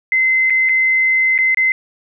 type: tone with dropouts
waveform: sine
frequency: 2060 Hz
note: C7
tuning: 28 cents flat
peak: -11 dBFS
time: 0.12-1.72 s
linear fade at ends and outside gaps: 1 ms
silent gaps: 0.499-0.504 / 0.689-0.693 / 1.379-1.387 / 1.546-1.572 s
effects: none